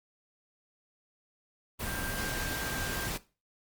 sine tone in noise, 1585 Hz, G6, 19 cents sharp, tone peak -39 dBFS, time 1.85-3.09 s, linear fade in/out 20 ms, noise pink, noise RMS -35 dBFS, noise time 1.79-3.18 s, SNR -7 dB, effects noise-tail reverb RT60 0.3 s tail -17 dB re dry + Opus 32 kbps

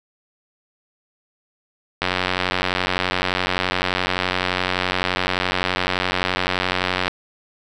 click train, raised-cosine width 0.3 ms, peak -3 dBFS, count 465, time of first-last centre 2.02-7.08 s, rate 91.7 Hz, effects none

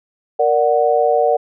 sine chord, Bb augmented, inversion none, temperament equal, 466.2 / 587.3 / 740 Hz, Bb4 / D5 / F#5, 0 / 0 / 0 cents, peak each -16 dBFS, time 0.39-1.37 s, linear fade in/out 10 ms, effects none

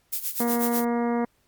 violet noise with tremolo, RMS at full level -26 dBFS, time 0.12-0.85 s, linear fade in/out 10 ms, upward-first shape sine, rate 8.1 Hz, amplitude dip 80%
harmonic tone, 237 Hz, A#3, 29 cents sharp, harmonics 1 / 2 / 3 / 4 / 5 / 6 / 7 / 8 / 9, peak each -24 / -28 / -32 / -34 / -39 / -44 / -45 / -44 / -46 dBFS, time 0.4-1.25 s, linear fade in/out 5 ms
effects pink hiss -67 dBFS RMS until 1.47 s + Opus 48 kbps

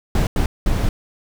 brown noise bursts at uneven times, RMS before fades -17 dBFS, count 3, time 0.15-0.27 / 0.36-0.46 / 0.66-0.89 s, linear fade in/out 2 ms, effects none

